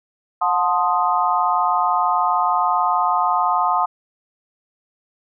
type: chord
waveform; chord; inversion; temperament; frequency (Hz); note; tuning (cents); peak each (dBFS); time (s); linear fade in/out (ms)
sine; F# diminished seventh; none; equal with one note detuned; 721.4 / 880 / 1046.5 / 1244.5; F#5 / A5 / C6 / Eb6; -44 / 0 / 0 / 0; -21; 0.41-3.86; 10
effects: none